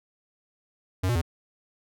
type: tone with pitch steps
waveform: square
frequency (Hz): 92.7 / 120.7 / 83.6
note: F#2 / B2 / E2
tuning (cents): +4 / -39 / +25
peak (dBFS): -23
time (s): 1.03-1.216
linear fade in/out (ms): 10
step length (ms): 62
effects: none